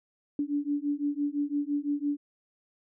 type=beating tone pair; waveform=sine; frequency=286.4 / 292.3 Hz; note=D4 / D4; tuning=-43 / -8 cents; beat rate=5.9 Hz; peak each=-30 dBFS; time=0.39-2.17 s; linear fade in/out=2 ms; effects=none